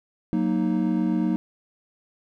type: chord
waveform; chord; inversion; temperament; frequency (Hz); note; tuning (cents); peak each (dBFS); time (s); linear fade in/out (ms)
triangle; D# minor; first; equal; 185 / 233.1 / 311.1; F#3 / A#3 / D#4; 0 / 0 / 0; -23; 0.33-1.36; 0
effects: none